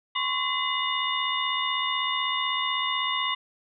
sine tone cluster, 1028 / 1104 / 2037 / 2892 / 3595 Hz, C6 / C#6 / C7 / F#7 / A7, -31 / -7 / -47 / -40 / +36 cents, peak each -31 dBFS, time 0.15-3.35 s, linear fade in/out 10 ms, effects none

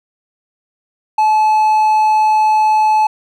triangle tone, 862 Hz, A5, 36 cents flat, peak -7 dBFS, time 1.18-3.07 s, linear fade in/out 5 ms, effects none

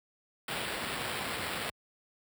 violet noise with sample-and-hold, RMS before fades -36 dBFS, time 0.48-1.7 s, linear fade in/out 5 ms, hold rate 6300 Hz, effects high-pass 60 Hz 12 dB/octave

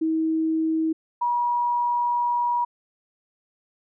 sine tone pair in turn, 320 / 962 Hz, D#4 / B5, +49 / -46 cents, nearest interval octave + perfect fifth, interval 1905 cents, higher second, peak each -20 dBFS, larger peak neither, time 0.01-0.93 / 1.21-2.65 s, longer second, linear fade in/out 10 ms, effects none

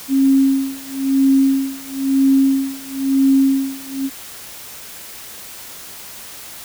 sine tone with tremolo, 270.4 Hz, C#4, 43 cents flat, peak -9 dBFS, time 0.08-4.1 s, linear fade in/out 50 ms, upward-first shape sine, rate 1 Hz, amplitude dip 95%, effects white hiss -35 dBFS RMS until 6.64 s

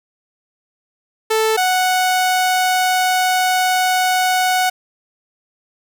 sawtooth tone pair in turn, 440 / 738.9 Hz, A4 / F#5, 0 / -3 cents, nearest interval major sixth, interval 897 cents, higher second, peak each -10 dBFS, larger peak neither, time 1.3-1.57 / 1.57-4.7 s, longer second, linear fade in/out 10 ms, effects none

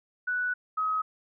sine tone pair in turn, 1480 / 1270.3 Hz, F#6 / D#6, 0 / +36 cents, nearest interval minor third, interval 264 cents, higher first, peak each -26 / -25 dBFS, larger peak second, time 0.27-0.54 / 0.77-1.02 s, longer first, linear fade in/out 10 ms, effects none

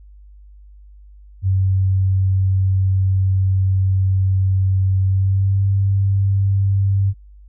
sine tone with pitch glide, 95.2 to 98.16 Hz, F#2 to G2, +50 to +3 cents, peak -13 dBFS, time 1.42-7.14 s, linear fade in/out 50 ms, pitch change +53 cents, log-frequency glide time 5.04-5.64 s, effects added 50 Hz sine -40 dBFS peak until 7.48 s

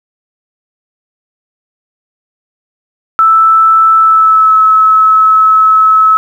sine tone with pitch glide, 1318.5 to 1295.1 Hz, E6 to E6, 0 to -31 cents, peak -3 dBFS, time 3.19-6.17 s, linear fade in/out 0 ms, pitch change -31 cents, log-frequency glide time 3.97-4.59 s, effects 7-bit

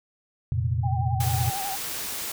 sine chord, F suspended fourth, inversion none, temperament just, 87.31 / 116.41 / 130.96 Hz, F2 / Bb2 / C3, 0 / -2 / +2 cents, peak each -27 / -25 / -29 dBFS, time 0.52-1.5 s, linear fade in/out 0 ms
sine tone with vibrato, 784 Hz, G5, in tune, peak -30 dBFS, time 0.83-1.76 s, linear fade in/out 10 ms, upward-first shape sine, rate 11 Hz, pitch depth 62 cents each way
white noise, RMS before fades -32 dBFS, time 1.2-2.32 s, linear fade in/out 5 ms
effects none

